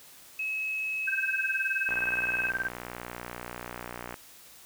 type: tone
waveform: sine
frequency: 2574 Hz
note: E7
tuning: 42 cents flat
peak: -29 dBFS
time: 0.39-2.5 s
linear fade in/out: 5 ms
type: tone with tremolo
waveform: sine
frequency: 1568 Hz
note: G6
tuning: in tune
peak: -25 dBFS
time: 1.07-2.69 s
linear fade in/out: 10 ms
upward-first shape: sine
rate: 19 Hz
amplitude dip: 100%
type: click train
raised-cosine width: 0.5 ms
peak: -22 dBFS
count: 137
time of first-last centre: 1.89-4.142 s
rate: 60.4 Hz
effects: white hiss -52 dBFS RMS until 4.65 s